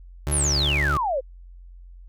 30% pulse tone with vibrato, 72 Hz, D2, 34 cents flat, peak -20 dBFS, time 0.27-0.97 s, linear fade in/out 0 ms, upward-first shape triangle, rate 6.1 Hz, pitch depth 21 cents each way
sine exponential sweep, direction down, 11530 to 493.9 Hz, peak -21 dBFS, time 0.31-1.21 s, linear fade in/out 20 ms
effects added 44 Hz sine -41 dBFS peak until 2.08 s

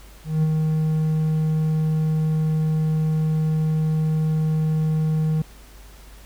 triangle tone with ADSR envelope, 156.6 Hz, D#3, 11 cents sharp, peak -13 dBFS, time 0.24-5.42 s, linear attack 190 ms, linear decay 30 ms, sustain -3 dB, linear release 4 ms, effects added 50 Hz sine -43 dBFS peak until 6.25 s + pink hiss -49 dBFS RMS until 6.25 s

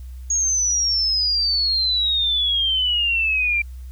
sine exponential sweep, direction down, 6645 to 2349 Hz, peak -17 dBFS, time 0.3-3.62 s, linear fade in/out 5 ms, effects added 63 Hz sine -32 dBFS peak until 3.91 s + white hiss -57 dBFS RMS until 3.91 s

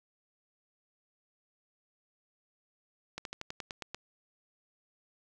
slowing click train, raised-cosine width 0.2 ms, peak -21 dBFS, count 9, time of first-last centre 3.18-3.946 s, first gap 72 ms, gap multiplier 1.08, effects none

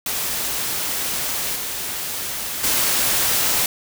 white noise with level steps, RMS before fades -24 / -27 / -19 dBFS, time 0.06-3.66 s, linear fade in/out 2 ms, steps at 1.55 / 2.63 s, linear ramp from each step 10 ms, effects none

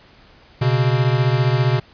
square beating tone pair, 123.47 / 138.47 Hz, B2 / C#3, 0 / -2 cents, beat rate 15 Hz, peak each -17 / -20 dBFS, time 0.61-1.8 s, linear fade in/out 10 ms, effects pink hiss -49 dBFS RMS until 1.93 s + resampled to 11025 Hz

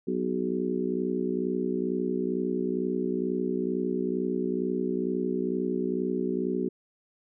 harmonic tone with a mistuned harmonic, 62.2 Hz, B1, 13 cents sharp, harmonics 3 / 4 / 5 / 6 / 7, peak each -33 / -31 / -35 / -30 / -35 dBFS, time 0.07-6.69 s, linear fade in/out 10 ms, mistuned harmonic 7, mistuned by -46 cents, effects none

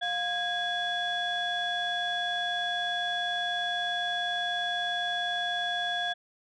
sine tone cluster, 706 / 1645 / 3402 Hz, F5 / G#6 / G#7, +19 / -17 / +41 cents, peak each -31 dBFS, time 0.01-6.14 s, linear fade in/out 20 ms, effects tanh soft clip ceiling -22 dBFS

